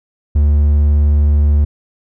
triangle tone, 73.42 Hz, D2, in tune, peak -6 dBFS, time 0.35-1.65 s, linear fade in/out 10 ms, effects none

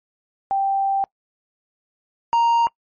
sine / triangle tone pair in turn, 784 / 932.3 Hz, G5 / A#5, 0 / 0 cents, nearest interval minor third, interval 300 cents, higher second, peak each -17 / -12 dBFS, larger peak second, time 0.51-1.04 / 2.33-2.67 s, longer first, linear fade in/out 0 ms, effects noise-tail reverb RT60 0.1 s tail -25 dB re dry + MP3 32 kbps

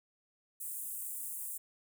pink high-pass noise, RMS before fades -41 dBFS, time 0.6-1.58 s, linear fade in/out 10 ms, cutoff 8200 Hz, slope 48 dB/octave, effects none

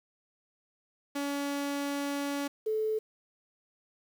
sawtooth / sine tone pair in turn, 283.3 / 435 Hz, C#4 / A4, +38 / -20 cents, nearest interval perfect fifth, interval 742 cents, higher second, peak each -27 dBFS, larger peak neither, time 1.15-2.48 / 2.66-2.99 s, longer first, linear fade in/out 10 ms, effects 9-bit

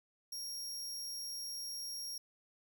sawtooth tone, 5588 Hz, F8, in tune, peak -38 dBFS, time 0.32-2.18 s, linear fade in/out 5 ms, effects none

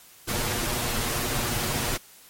pink noise with comb filter, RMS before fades -27 dBFS, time 0.27-1.98 s, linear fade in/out 20 ms, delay 8.4 ms, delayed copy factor +0.65, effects white hiss -51 dBFS RMS until 2.29 s + MP3 64 kbps

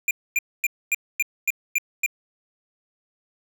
square tone bursts, 2400 Hz, D7, 37 cents sharp, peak -19 dBFS, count 8, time 0.08-2.062 s, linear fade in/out 2 ms, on 29 ms, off 250 ms, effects none

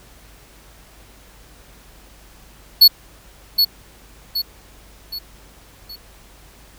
square tone with echo, 4400 Hz, C#8, 14 cents flat, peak -5 dBFS, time 2.81-2.88 s, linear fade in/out 10 ms, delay 770 ms, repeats 4, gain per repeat -7 dB, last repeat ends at 5.96 s, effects added 50 Hz sine -48 dBFS peak until 6.78 s + pink hiss -48 dBFS RMS until 6.78 s

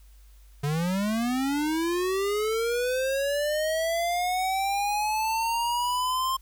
square linear sweep, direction up, 140 to 1059 Hz, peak -25 dBFS, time 0.63-6.37 s, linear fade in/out 10 ms, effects added 50 Hz sine -49 dBFS peak until 6.41 s + white hiss -63 dBFS RMS until 6.41 s

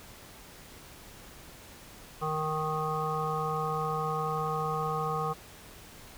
harmonic tone, 155.56 Hz, D#3, in tune, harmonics 1 / 3 / 5 / 7 / 8, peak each -35 / -35 / -35 / -35 / -35 dBFS, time 2.21-5.34 s, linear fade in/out 20 ms, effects pink hiss -50 dBFS RMS until 6.17 s

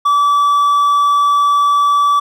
triangle tone with hard clipping, 1153 Hz, D6, 32 cents flat, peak -10 dBFS, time 0.05-2.2 s, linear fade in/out 10 ms, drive 6 dB, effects none

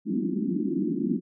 pink band-pass noise, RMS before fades -27 dBFS, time 0.05-1.21 s, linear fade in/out 50 ms, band 170 to 360 Hz, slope 96 dB/octave, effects none

